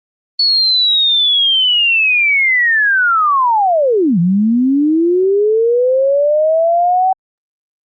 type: linear two-way sweep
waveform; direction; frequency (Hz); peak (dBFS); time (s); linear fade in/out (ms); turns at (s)
sine; down then up; 4435 to 164.81 to 763; -9; 0.39-7.13; 5; 4.19
effects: Opus 24 kbps